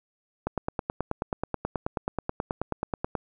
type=click train; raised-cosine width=1 ms; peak=-13 dBFS; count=26; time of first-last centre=0.47-3.152 s; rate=9.32 Hz; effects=none